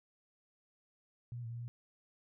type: tone with pitch steps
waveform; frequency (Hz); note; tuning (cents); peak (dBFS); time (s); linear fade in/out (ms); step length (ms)
sine; 119.8 / 121 / 114.4 / 117.8 / 118.8 / 119.8; A#2 / B2 / A#2 / A#2 / A#2 / A#2; +48 / -35 / -32 / +19 / +33 / +48; -40; 1.32-1.68; 0; 60
effects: none